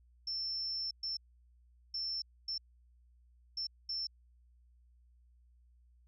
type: tone bursts at uneven times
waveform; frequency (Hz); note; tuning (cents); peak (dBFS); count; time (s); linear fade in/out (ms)
sine; 5360; E8; +28; -35; 6; 0.27-0.91 / 1.03-1.17 / 1.94-2.22 / 2.48-2.58 / 3.57-3.67 / 3.89-4.07; 5
effects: added 60 Hz sine -62 dBFS peak until 6.07 s